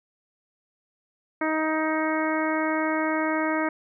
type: harmonic tone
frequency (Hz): 313.8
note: D#4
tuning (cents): +15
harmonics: 1 / 2 / 3 / 4 / 5 / 6 / 7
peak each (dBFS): -26 / -29 / -31 / -32 / -33 / -34 / -34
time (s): 1.41-3.69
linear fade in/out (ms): 5
effects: none